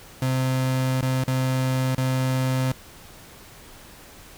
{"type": "tone with dropouts", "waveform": "35% pulse", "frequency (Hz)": 130, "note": "C3", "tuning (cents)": -11, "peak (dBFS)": -19, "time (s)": [0.22, 2.72], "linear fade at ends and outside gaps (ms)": 2, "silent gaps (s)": [[1.012, 1.027], [1.238, 1.278], [1.949, 1.98]], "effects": ["pink hiss -46 dBFS RMS until 4.37 s"]}